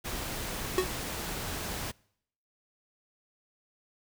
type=noise; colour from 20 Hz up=pink; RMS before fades=-36 dBFS; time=0.04-1.92 s; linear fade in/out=20 ms
type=tone with exponential decay; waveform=square; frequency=370 Hz; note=F#4; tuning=in tune; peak=-21 dBFS; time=0.78-0.93 s; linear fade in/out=1 ms; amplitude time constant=32 ms
effects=noise-tail reverb RT60 0.7 s tail -25 dB re dry